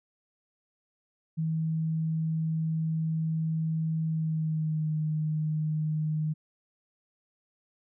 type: tone with pitch glide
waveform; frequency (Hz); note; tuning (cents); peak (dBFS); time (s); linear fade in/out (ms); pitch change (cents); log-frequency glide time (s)
sine; 160.1 to 154.74; D#3 to D#3; +50 to -9; -26; 1.37-6.34; 20; -59; 4.06-4.94
effects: none